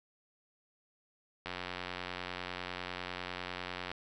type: click train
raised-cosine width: 0.3 ms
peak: -22 dBFS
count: 222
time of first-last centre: 1.46-3.916 s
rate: 90 Hz
effects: none